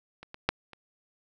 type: clicks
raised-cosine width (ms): 0.3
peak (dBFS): -28 / -25 / -7 / -30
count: 4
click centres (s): 0.23 / 0.344 / 0.49 / 0.733
effects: none